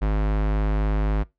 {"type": "tone", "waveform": "square", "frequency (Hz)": 51.91, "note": "G#1", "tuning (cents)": 0, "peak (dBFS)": -20, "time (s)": [0.01, 1.24], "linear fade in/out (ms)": 20, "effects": ["noise-tail reverb RT60 0.2 s tail -21 dB re dry", "low-pass 2000 Hz 12 dB/octave"]}